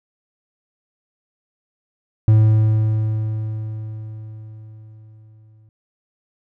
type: tone with exponential decay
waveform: triangle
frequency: 108.8 Hz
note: A2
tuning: 19 cents flat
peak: -6 dBFS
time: 2.28-5.69 s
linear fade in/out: 0 ms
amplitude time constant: 740 ms
effects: none